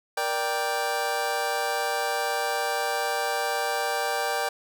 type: chord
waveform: 25% pulse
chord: G minor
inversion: first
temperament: just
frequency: 470.4 / 588 / 784 Hz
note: Bb4 / D5 / G5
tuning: +16 / +2 / 0 cents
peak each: -28 / -27 / -24 dBFS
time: 0.17-4.49 s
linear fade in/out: 5 ms
effects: none